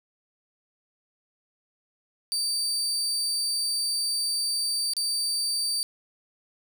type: tone with dropouts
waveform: 30% pulse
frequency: 4633 Hz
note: D8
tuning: 24 cents flat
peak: -22 dBFS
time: 2.32-5.83 s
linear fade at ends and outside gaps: 0 ms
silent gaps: 4.935-4.967 s
effects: none